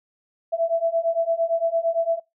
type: beating tone pair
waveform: sine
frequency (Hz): 660 / 668.8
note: E5 / E5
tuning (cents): +2 / +25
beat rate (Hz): 8.8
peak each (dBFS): -22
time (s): 0.52-2.2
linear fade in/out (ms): 20
effects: noise-tail reverb RT60 0.2 s tail -22 dB re dry

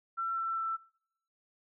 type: tone with pitch steps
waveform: sine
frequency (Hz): 1348 / 1340.2 / 1332.5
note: E6 / E6 / E6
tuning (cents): +38 / +28 / +18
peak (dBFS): -31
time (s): 0.17-0.77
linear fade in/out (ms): 20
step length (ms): 200
effects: noise-tail reverb RT60 0.8 s tail -25 dB re dry

